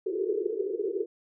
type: band-pass noise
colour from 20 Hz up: white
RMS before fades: -30 dBFS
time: 0.06-1.06 s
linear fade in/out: 10 ms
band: 350 to 450 Hz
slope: 96 dB/octave
effects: none